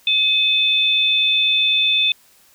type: tone pair together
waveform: sine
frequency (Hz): 2554 / 3542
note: D#7 / A7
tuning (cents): +45 / +11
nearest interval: tritone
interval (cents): 566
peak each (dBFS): -19 / -15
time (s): 0.07-2.12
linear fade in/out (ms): 2
effects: white hiss -53 dBFS RMS until 2.54 s